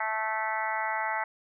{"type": "harmonic tone", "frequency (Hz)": 218.8, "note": "A3", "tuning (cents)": -9, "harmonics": [3, 4, 5, 6, 7, 8, 9, 10], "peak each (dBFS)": [-38, -31, -40, -37, -37, -43, -34, -42], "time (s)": [0, 1.24], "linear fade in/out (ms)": 5, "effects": []}